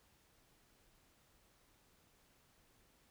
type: silence
effects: pink hiss -71 dBFS RMS until 3.1 s